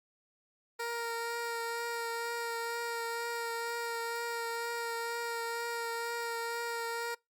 15% pulse tone with vibrato, 466.2 Hz, A#4, in tune, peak -28 dBFS, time 0.79-7.15 s, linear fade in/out 10 ms, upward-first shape triangle, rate 2.1 Hz, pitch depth 16 cents each way, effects noise-tail reverb RT60 0.2 s tail -25 dB re dry + Opus 48 kbps

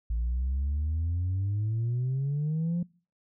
sine exponential sweep, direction up, 55.3 to 177.4 Hz, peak -24 dBFS, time 0.1-2.83 s, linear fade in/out 5 ms, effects noise-tail reverb RT60 0.4 s tail -25 dB re dry + tanh soft clip ceiling -24 dBFS

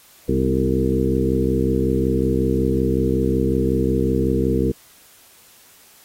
harmonic tone with a mistuned harmonic, 65.41 Hz, C2, in tune, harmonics 1 / 2 / 3 / 4 / 5 / 6 / 7, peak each -24 / -24 / -24 / -24 / -24 / -24 / -24 dBFS, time 0.28-4.72 s, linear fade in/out 10 ms, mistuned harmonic 4, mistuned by -45 cents, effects white hiss -50 dBFS RMS until 6.04 s + AAC 48 kbps

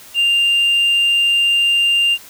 sine tone with tanh clipping, 2794 Hz, F7, in tune, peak -12 dBFS, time 0.14-2.18 s, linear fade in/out 50 ms, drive 1 dB, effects white hiss -40 dBFS RMS until 2.29 s

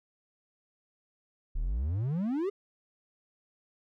triangle exponential sweep, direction up, 32.59 to 419.8 Hz, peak -26 dBFS, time 1.55-2.5 s, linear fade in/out 10 ms, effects none

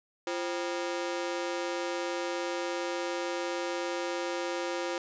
sawtooth ring-modulated tone, 436.6 Hz, A4, 13 cents flat, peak -24 dBFS, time 0.27-4.98 s, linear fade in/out 2 ms, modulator 91.4 Hz, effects resampled to 16000 Hz + 10-bit

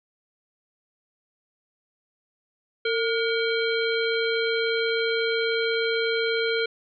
harmonic tone with a mistuned harmonic, 454.7 Hz, A#4, 43 cents flat, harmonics 1 / 3 / 5 / 7 / 9, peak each -24 / -29 / -31 / -32 / -34 dBFS, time 2.85-6.66 s, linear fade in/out 5 ms, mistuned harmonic 3, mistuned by +80 cents, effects none

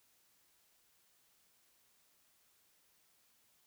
silence, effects white hiss -72 dBFS RMS until 3.66 s

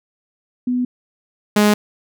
sine / sawtooth tone pair in turn, 248.3 / 208.8 Hz, B3 / G#3, +9 / +10 cents, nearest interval minor third, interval 299 cents, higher first, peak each -16 / -7 dBFS, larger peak second, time 0.67-0.85 / 1.56-1.74 s, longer neither, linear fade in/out 5 ms, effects none

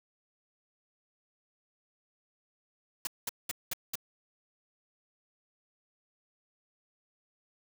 white noise bursts, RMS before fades -34 dBFS, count 5, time 3.05-3.955 s, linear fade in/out 2 ms, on 21 ms, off 200 ms, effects none

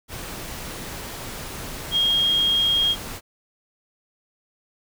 sine tone in noise, 3250 Hz, G#7, 38 cents flat, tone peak -17 dBFS, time 1.91-2.96 s, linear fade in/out 50 ms, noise pink, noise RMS -34 dBFS, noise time 0.08-3.21 s, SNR +14 dB, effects none

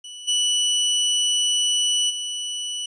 sawtooth tone with level steps, 2960 Hz, F#7, in tune, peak -32 / -15 / -23 dBFS, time 0.04-2.86 s, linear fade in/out 5 ms, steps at 0.27 / 2.09 s, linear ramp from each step 20 ms, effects resampled to 22050 Hz

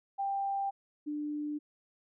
sine tone pair in turn, 790 / 297.1 Hz, G5 / D4, +13 / +20 cents, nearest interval octave + perfect fourth, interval 1693 cents, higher first, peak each -30 / -33 dBFS, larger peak first, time 0.18-0.71 / 1.06-1.59 s, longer neither, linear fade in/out 20 ms, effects none

